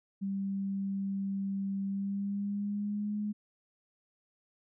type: tone with pitch glide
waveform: sine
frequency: 196 to 208.9 Hz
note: G3 to G#3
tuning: 0 to +10 cents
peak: -31 dBFS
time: 0.21-3.33 s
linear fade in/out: 20 ms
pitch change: +110 cents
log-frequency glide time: 1.86-3.17 s
effects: none